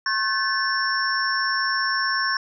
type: tone cluster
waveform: sine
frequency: 1082 / 1527 / 1736 / 5440 Hz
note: C#6 / G6 / A6 / F8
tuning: -42 / -46 / -24 / -46 cents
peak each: -26 dBFS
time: 0.06-2.37 s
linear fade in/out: 2 ms
effects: none